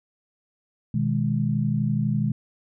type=chord; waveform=sine; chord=G# minor; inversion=first; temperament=equal; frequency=123.47 / 155.56 / 207.7 Hz; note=B2 / D#3 / G#3; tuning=0 / 0 / 0 cents; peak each=-25 dBFS; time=0.94-2.32 s; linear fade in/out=5 ms; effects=none